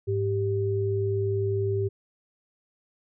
sine tone pair together, 103.8 / 391.9 Hz, G#2 / G4, 0 / 0 cents, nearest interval octave + major seventh, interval 2300 cents, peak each -26 dBFS, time 0.07-1.89 s, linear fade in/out 20 ms, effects none

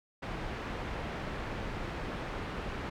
pink low-pass noise, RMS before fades -38 dBFS, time 0.22-2.9 s, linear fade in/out 10 ms, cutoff 2300 Hz, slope 12 dB/octave, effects none

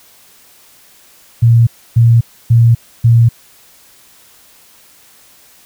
sine tone bursts, 116.54 Hz, A#2, in tune, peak -4 dBFS, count 4, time 1.42-3.29 s, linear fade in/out 10 ms, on 250 ms, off 290 ms, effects white hiss -45 dBFS RMS until 5.65 s

